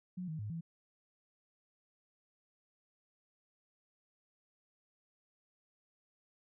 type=tone with pitch steps; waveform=sine; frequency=181.6 / 157.7 / 105 / 165.7 Hz; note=F#3 / D#3 / G#2 / E3; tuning=-32 / +24 / +19 / +9 cents; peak=-38 dBFS; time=0.17-0.61 s; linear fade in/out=10 ms; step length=110 ms; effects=none